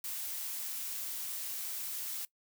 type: noise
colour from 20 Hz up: blue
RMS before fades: -39 dBFS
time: 0.04-2.25 s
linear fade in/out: 2 ms
effects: noise-tail reverb RT60 0.1 s tail -20 dB re dry